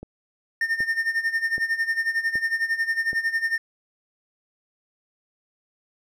click train, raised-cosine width 2 ms, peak -24 dBFS, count 5, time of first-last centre 0.03-3.131 s, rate 1.29 Hz
triangle tone with tremolo, 1817 Hz, A#6, 45 cents flat, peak -17 dBFS, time 0.61-3.58 s, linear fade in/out 2 ms, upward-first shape sine, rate 11 Hz, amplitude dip 80%
effects none

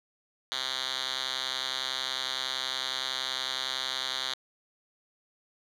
5% pulse tone with band-pass filter, 130.81 Hz, C3, in tune, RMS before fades -33 dBFS, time 0.52-4.34 s, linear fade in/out 0 ms, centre 3600 Hz, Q 2.5, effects none

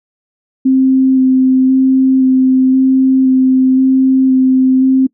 sine tone with vibrato, 261.6 Hz, C4, in tune, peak -6 dBFS, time 0.65-5.07 s, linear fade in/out 10 ms, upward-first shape square, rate 0.96 Hz, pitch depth 10 cents each way, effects noise-tail reverb RT60 0.1 s tail -23 dB re dry

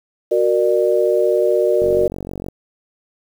sine chord, Gb augmented, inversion none, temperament equal with one note detuned, 370 / 466.2 / 597.6 Hz, Gb4 / Bb4 / D5, 0 / 0 / +30 cents, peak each -17 dBFS, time 0.31-2.08 s, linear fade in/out 10 ms
click train, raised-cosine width 2 ms, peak -14 dBFS, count 32, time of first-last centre 1.82-2.485 s, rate 46.6 Hz
effects 7-bit

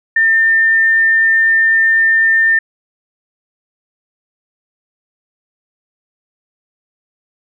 sine tone, 1802 Hz, A6, 41 cents sharp, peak -8 dBFS, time 0.16-2.59 s, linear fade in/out 5 ms, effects none

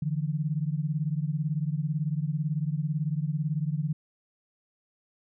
sine beating tone pair, 146.6 / 164.6 Hz, D3 / E3, -3 / -2 cents, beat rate 18 Hz, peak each -28 / -30 dBFS, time 0.02-3.93 s, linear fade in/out 5 ms, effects none

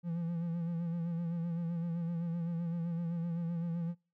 triangle tone with vibrato, 169.2 Hz, E3, 45 cents sharp, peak -31 dBFS, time 0.03-3.95 s, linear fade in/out 50 ms, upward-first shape sine, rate 7.8 Hz, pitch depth 47 cents each way, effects noise-tail reverb RT60 0.3 s tail -24 dB re dry

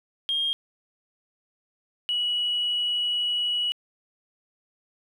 sine tone pair in turn, 3227 / 2928 Hz, G7 / F#7, +50 / -19 cents, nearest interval major second, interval 169 cents, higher first, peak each -22 dBFS, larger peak neither, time 0.29-0.53 / 2.09-3.72 s, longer second, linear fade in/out 0 ms, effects tanh soft clip ceiling -18 dBFS + 10-bit

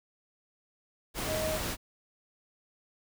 sine tone in noise, 627 Hz, D#5, 13 cents sharp, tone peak -31 dBFS, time 1.26-1.6 s, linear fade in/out 50 ms, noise pink, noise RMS -34 dBFS, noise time 1.14-1.77 s, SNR 0 dB, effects none

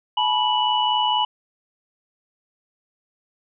sine tone cluster, 856 / 980 / 2954 Hz, A5 / B5 / F#7, -48 / -14 / -3 cents, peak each -22 dBFS, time 0.17-1.25 s, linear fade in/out 5 ms, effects none

